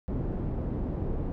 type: low-pass noise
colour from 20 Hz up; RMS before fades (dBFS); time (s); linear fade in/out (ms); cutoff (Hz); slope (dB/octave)
pink; -31; 0.08-1.32; 0; 410; 12
effects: none